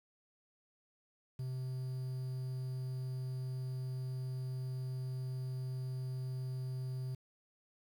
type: tone with quantisation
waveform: triangle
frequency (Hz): 129.1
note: C3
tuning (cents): -23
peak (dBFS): -35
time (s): 1.39-7.15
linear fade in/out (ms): 5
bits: 10
effects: none